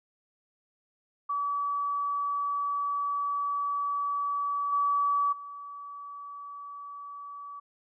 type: tone with level steps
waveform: sine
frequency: 1145 Hz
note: D6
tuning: 44 cents flat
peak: -27 / -23 / -39 dBFS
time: 1.29-7.6 s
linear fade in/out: 10 ms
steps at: 4.72 / 5.32 s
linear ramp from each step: 10 ms
effects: none